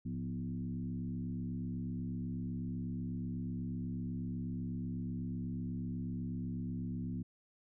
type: tone with frequency modulation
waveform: sine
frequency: 174.61 Hz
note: F3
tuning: in tune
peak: -36 dBFS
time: 0.05-7.23 s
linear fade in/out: 10 ms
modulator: 68.1 Hz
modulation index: 1.3
effects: none